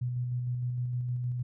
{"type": "tone with tremolo", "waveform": "sine", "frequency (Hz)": 123.47, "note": "B2", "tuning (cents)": 0, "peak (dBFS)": -28, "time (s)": [0.01, 1.43], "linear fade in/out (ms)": 10, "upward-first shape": "square", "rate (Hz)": 6.5, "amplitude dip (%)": 25, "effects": []}